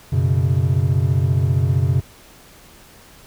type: chord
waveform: triangle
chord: F# suspended fourth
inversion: none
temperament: equal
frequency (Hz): 92.5 / 123.47 / 138.59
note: F#2 / B2 / C#3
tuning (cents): 0 / 0 / 0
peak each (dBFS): -17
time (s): 0.12-2.01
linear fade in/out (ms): 10
effects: pink hiss -46 dBFS RMS until 3.26 s